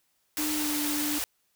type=band-stop noise; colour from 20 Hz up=white; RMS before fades=-31 dBFS; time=0.37-1.24 s; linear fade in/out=0 ms; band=110 to 440 Hz; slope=48 dB/octave
type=tone with pitch glide; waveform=triangle; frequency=303.7 to 295.7 Hz; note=D#4 to D4; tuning=-42 to +12 cents; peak=-28 dBFS; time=0.38-1.19 s; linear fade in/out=10 ms; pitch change=-46 cents; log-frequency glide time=0.53-0.8 s
effects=white hiss -72 dBFS RMS until 1.55 s